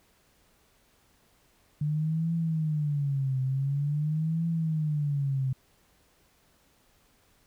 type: tone with vibrato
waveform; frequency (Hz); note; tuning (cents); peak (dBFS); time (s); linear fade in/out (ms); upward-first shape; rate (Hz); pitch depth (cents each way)
sine; 147.6; D3; +9; -25; 1.81-5.53; 5; triangle; 0.47; 220
effects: pink hiss -65 dBFS RMS until 7.46 s